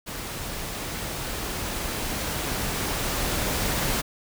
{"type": "noise with level ramp", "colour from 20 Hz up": "pink", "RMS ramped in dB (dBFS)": [-34, -25], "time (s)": [0.06, 4.02], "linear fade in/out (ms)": 20, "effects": []}